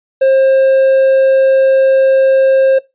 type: tone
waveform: triangle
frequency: 533 Hz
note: C5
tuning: 32 cents sharp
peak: -4 dBFS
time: 0.21-2.79 s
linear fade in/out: 10 ms
effects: noise-tail reverb RT60 0.2 s tail -20 dB re dry + resampled to 8000 Hz